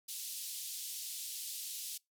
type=band-pass noise; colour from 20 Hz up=white; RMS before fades=-43 dBFS; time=0.08-1.98 s; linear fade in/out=10 ms; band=3200 to 14000 Hz; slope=24 dB/octave; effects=noise-tail reverb RT60 0.2 s tail -25 dB re dry